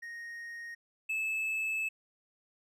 triangle tone pair in turn, 1864.7 / 2611 Hz, A#6 / E7, 0 / -17 cents, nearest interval tritone, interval 583 cents, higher second, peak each -39 / -29 dBFS, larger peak second, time 0.02-0.75 / 1.09-1.89 s, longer second, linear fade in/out 10 ms, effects none

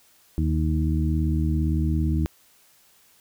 harmonic tone with a mistuned harmonic, 77.6 Hz, D#2, 4 cents flat, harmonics 1 / 2 / 3 / 4, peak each -22 / -26 / -30 / -29 dBFS, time 0.38-2.26 s, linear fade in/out 0 ms, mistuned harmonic 4, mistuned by +21 cents, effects white hiss -58 dBFS RMS until 3.2 s

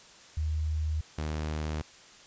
sine / sawtooth tone pair in turn, 77.78 / 76.98 Hz, D#2 / D#2, 0 / -18 cents, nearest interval unison, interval 18 cents, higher first, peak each -27 dBFS, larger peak neither, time 0.37-1.01 / 1.18-1.82 s, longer neither, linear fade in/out 5 ms, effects white hiss -53 dBFS RMS until 2.26 s + resampled to 16000 Hz

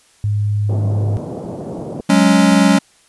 sine tone, 103.83 Hz, G#2, in tune, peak -14 dBFS, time 0.24-1.17 s, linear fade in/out 0 ms
pink band-pass noise, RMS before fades -27 dBFS, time 0.69-2.01 s, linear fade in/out 5 ms, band 120 to 680 Hz, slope 24 dB/octave
clicks, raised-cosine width 2 ms, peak -21 dBFS, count 4, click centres 1.451 / 1.788 / 1.999 / 2.523 s
square chord, F# suspended second, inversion none, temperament equal, 185 / 207.7 / 277.2 Hz, F#3 / G#3 / C#4, 0 / 0 / 0 cents, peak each -14 dBFS, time 2.09-2.79 s, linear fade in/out 10 ms
effects white hiss -52 dBFS RMS until 3.08 s + resampled to 24000 Hz

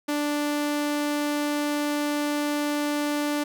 sawtooth tone, 293.7 Hz, D4, in tune, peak -20 dBFS, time 0.08-3.44 s, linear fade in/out 10 ms, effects none

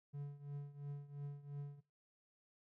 triangle tone with tremolo, 143.2 Hz, D3, 43 cents flat, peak -39 dBFS, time 0.13-1.81 s, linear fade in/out 20 ms, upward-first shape triangle, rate 2.9 Hz, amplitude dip 85%, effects noise-tail reverb RT60 0.3 s tail -23 dB re dry

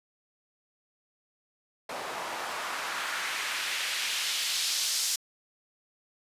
white noise with band-pass filter sweep, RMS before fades -32 dBFS, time 1.89-5.16 s, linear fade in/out 5 ms, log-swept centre 670 to 5700 Hz, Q 1.2, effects resampled to 32000 Hz

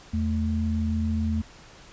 sine tone pair together, 82.41 / 219.8 Hz, E2 / A3, 0 / -2 cents, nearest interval octave + perfect fourth, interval 1698 cents, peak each -25 / -26 dBFS, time 0.13-1.42 s, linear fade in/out 10 ms, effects pink hiss -49 dBFS RMS until 1.92 s + resampled to 16000 Hz

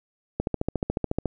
click train, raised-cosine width 2 ms, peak -11 dBFS, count 13, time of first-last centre 0.4-1.257 s, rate 14 Hz, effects none

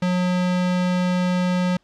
square tone, 180.7 Hz, F#3, 41 cents flat, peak -19 dBFS, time 0.02-1.77 s, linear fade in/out 5 ms, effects pink hiss -63 dBFS RMS until 1.83 s + low-pass 5000 Hz 12 dB/octave

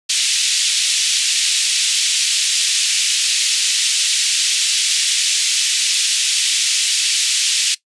pink band-pass noise, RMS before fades -17 dBFS, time 0.09-7.75 s, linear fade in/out 10 ms, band 2800 to 9100 Hz, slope 24 dB/octave, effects noise-tail reverb RT60 0.1 s tail -18 dB re dry + resampled to 24000 Hz

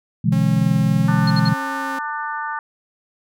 sine chord, E dominant seventh, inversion second, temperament equal with one note detuned, 123.47 / 146.83 / 167.79 / 207.7 Hz, B2 / D3 / E3 / G#3, 0 / 0 / +31 / 0 cents, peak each -20 / -21 / -18 / -20 dBFS, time 0.24-1.54 s, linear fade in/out 10 ms
sawtooth tone with vibrato, 270.4 Hz, C#4, 43 cents flat, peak -24 dBFS, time 0.32-1.99 s, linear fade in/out 5 ms, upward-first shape sine, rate 1.6 Hz, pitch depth 8 cents each way
harmonic tone, 297.7 Hz, D4, 24 cents sharp, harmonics 3 / 4 / 5 / 6, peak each -27 / -28 / -29 / -33 dBFS, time 1.08-2.59 s, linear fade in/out 2 ms
sine tone bursts, 4251 Hz, C8, 27 cents sharp, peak -23 dBFS, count 3, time 1.27-1.487 s, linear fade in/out 5 ms, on 35 ms, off 56 ms
effects none

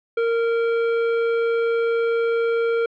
sine tone with hard clipping, 462.2 Hz, A#4, 15 cents flat, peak -20 dBFS, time 0.17-2.86 s, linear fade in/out 5 ms, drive 12 dB, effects low-pass 3000 Hz 12 dB/octave

